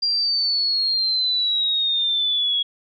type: exponential sweep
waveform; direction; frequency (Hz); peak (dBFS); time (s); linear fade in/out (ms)
sine; down; 4788 to 3322; -18; 0.02-2.63; 10
effects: none